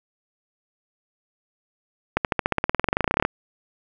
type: accelerating click train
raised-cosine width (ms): 0.5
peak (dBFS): -4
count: 24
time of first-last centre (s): 2.17-3.251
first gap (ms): 78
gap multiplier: 0.95
effects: none